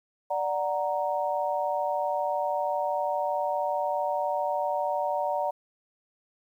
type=chord; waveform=sine; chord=D augmented; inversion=none; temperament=equal; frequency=587.3 / 740 / 932.3 Hz; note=D5 / F#5 / A#5; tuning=0 / 0 / 0 cents; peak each=-29 / -30 / -30 dBFS; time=0.3-5.51 s; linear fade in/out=10 ms; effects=10-bit